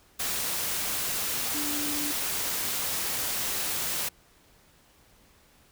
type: tone in noise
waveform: sine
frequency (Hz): 293.7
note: D4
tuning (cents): 0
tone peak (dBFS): -34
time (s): 1.54-2.12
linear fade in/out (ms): 10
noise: white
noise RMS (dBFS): -30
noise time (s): 0.19-4.09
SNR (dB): -7
effects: pink hiss -60 dBFS RMS until 5.71 s